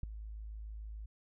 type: tone with ADSR envelope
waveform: sine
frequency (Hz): 53.4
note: G#1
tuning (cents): +49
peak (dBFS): -28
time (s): 0.03-1.06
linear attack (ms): 4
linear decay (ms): 5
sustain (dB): -14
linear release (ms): 7
effects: none